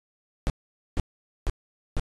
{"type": "noise bursts", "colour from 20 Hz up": "brown", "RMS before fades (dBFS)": -23, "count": 4, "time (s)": [0.47, 1.996], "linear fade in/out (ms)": 0, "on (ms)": 29, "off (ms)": 470, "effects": ["resampled to 24000 Hz"]}